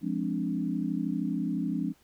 sine chord, D half-diminished seventh, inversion first, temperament equal, 174.61 / 207.7 / 261.6 / 293.7 Hz, F3 / Ab3 / C4 / D4, 0 / 0 / 0 / 0 cents, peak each -33 dBFS, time 0.01-1.94 s, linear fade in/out 50 ms, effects pink hiss -64 dBFS RMS until 2.03 s

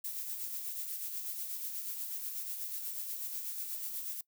violet noise with tremolo, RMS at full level -38 dBFS, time 0.04-4.21 s, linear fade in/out 5 ms, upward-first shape sine, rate 8.2 Hz, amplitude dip 40%, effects noise-tail reverb RT60 0.1 s tail -21 dB re dry

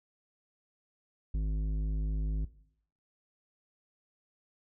triangle tone with tanh clipping, 52.2 Hz, G#1, 10 cents sharp, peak -30 dBFS, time 1.34-2.45 s, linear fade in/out 5 ms, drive 15 dB, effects noise-tail reverb RT60 0.7 s tail -19 dB re dry

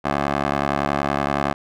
15% pulse tone with band-pass filter, 70.7 Hz, C#2, 35 cents sharp, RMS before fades -22 dBFS, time 0.04-1.54 s, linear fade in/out 20 ms, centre 920 Hz, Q 0.91, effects none

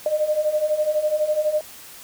sine beating tone pair, 601 / 613 Hz, D5 / D#5, +40 / -26 cents, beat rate 12 Hz, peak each -24 / -20 dBFS, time 0.06-1.61 s, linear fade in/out 2 ms, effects white hiss -42 dBFS RMS until 2.03 s

